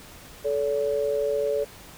sine tone pair together, 435.3 / 570 Hz, A4 / C#5, -19 / +48 cents, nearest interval perfect fourth, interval 467 cents, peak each -25 dBFS, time 0.44-1.65 s, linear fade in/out 20 ms, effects pink hiss -46 dBFS RMS until 1.97 s

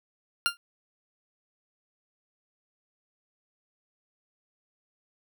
20% pulse tone with exponential decay, 1396.9 Hz, F6, in tune, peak -13 dBFS, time 0.46-0.57 s, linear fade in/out 0 ms, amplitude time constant 22 ms, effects none

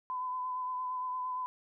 sine tone with vibrato, 1010 Hz, B5, 39 cents sharp, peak -33 dBFS, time 0.1-1.46 s, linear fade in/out 0 ms, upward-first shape sine, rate 8.7 Hz, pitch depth 20 cents each way, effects none

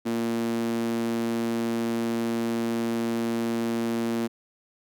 sawtooth tone with high-pass filter, 115.7 Hz, A#2, 13 cents flat, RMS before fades -27 dBFS, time 0.05-4.28 s, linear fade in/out 20 ms, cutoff 270 Hz, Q 9.4, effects none

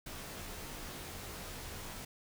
pink noise with comb filter, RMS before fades -45 dBFS, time 0.06-2.05 s, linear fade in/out 5 ms, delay 18 ms, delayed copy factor -0.85, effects none

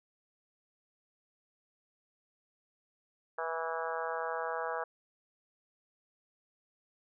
harmonic tone with a mistuned harmonic, 163.3 Hz, E3, 16 cents flat, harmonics 3 / 4 / 5 / 6 / 7 / 8 / 9 / 10, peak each -39 / -40 / -41 / -42 / -42 / -43 / -44 / -44 dBFS, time 3.38-4.84 s, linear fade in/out 5 ms, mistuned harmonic 5, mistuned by +18 cents, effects none

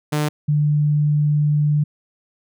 sawtooth / sine tone pair in turn, 150 / 148.53 Hz, D3 / D3, +37 / +20 cents, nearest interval unison, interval 17 cents, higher first, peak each -14 dBFS, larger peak neither, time 0.12-0.29 / 0.48-1.84 s, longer second, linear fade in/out 10 ms, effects none

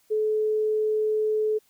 sine tone, 430.5 Hz, A4, 38 cents flat, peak -21 dBFS, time 0.1-1.59 s, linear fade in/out 20 ms, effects white hiss -64 dBFS RMS until 1.69 s

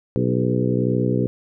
harmonic tone with a mistuned harmonic, 62 Hz, B1, 7 cents sharp, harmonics 2 / 3 / 4 / 5 / 6 / 7 / 8, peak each -22 / -24 / -25 / -26 / -27 / -27 / -28 dBFS, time 0.16-1.27 s, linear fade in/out 0 ms, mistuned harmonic 7, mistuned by -40 cents, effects none

